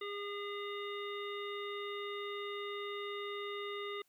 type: harmonic tone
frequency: 407.1 Hz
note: G#4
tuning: 35 cents flat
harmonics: 1 / 3 / 5 / 7 / 9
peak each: -41 / -45 / -47 / -51 / -49 dBFS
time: 0.01-4.02 s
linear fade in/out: 5 ms
effects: white hiss -75 dBFS RMS until 4.08 s